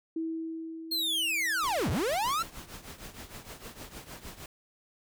sine tone with exponential decay, 324.8 Hz, E4, 26 cents flat, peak -29 dBFS, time 0.16-2.92 s, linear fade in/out 5 ms, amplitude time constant 600 ms
45% pulse linear two-way sweep, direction down then up, 4295 to 63.5 to 1393 Hz, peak -27 dBFS, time 0.91-2.43 s, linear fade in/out 10 ms, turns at 1.9 s
pink noise with tremolo, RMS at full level -42 dBFS, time 1.63-4.46 s, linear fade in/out 2 ms, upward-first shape triangle, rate 6.5 Hz, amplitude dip 80%
effects none

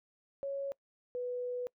sine tone pair in turn, 554 / 493.6 Hz, C#5 / B4, -1 / -1 cents, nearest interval major second, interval 200 cents, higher first, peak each -34 / -34 dBFS, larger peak neither, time 0.43-0.72 / 1.15-1.67 s, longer second, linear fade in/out 0 ms, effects noise-tail reverb RT60 0.1 s tail -24 dB re dry

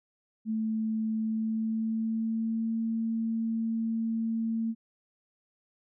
sine tone with pitch glide, 220 to 225.8 Hz, A3 to A3, 0 to +45 cents, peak -27 dBFS, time 0.45-4.75 s, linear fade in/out 50 ms, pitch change +45 cents, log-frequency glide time 1.16-2.74 s, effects none

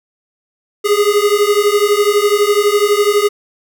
square beating tone pair, 406.6 / 418.6 Hz, G#4 / G#4, -37 / +14 cents, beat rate 12 Hz, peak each -14 dBFS, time 0.84-3.29 s, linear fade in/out 20 ms, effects none

